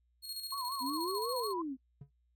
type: tone with tremolo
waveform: sawtooth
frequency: 4293 Hz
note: C8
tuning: 44 cents sharp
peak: -35 dBFS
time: 0.22-1.54 s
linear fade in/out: 50 ms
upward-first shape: square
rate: 14 Hz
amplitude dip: 50%
type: tone with vibrato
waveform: sine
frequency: 1046.5 Hz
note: C6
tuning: in tune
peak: -37 dBFS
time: 0.52-1.62 s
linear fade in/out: 5 ms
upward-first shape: sine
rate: 5.5 Hz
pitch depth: 130 cents each way
type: exponential two-way sweep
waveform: sine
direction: up then down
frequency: 251.3 to 523.3 to 251.3 Hz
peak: -35 dBFS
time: 0.8-1.77 s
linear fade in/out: 50 ms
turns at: 1.35 s
type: tone with exponential decay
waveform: triangle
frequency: 140.7 Hz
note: C#3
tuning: 26 cents sharp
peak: -40 dBFS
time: 2.01-2.11 s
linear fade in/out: 5 ms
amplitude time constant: 21 ms
effects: noise-tail reverb RT60 0.1 s tail -20 dB re dry + added 60 Hz sine -70 dBFS peak until 2.35 s